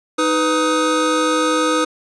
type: tone cluster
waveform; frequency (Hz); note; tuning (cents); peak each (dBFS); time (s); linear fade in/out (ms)
square; 312.1 / 497.9 / 1257; D#4 / B4 / D#6; +5 / +14 / +17; -20; 0.18-1.85; 10
effects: resampled to 22050 Hz